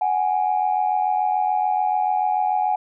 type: tone pair together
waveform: sine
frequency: 743.7 / 830.6 Hz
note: F#5 / G#5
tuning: +9 / 0 cents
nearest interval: major second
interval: 191 cents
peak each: -20 / -20 dBFS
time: 0.01-2.76 s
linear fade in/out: 5 ms
effects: tanh soft clip ceiling -11 dBFS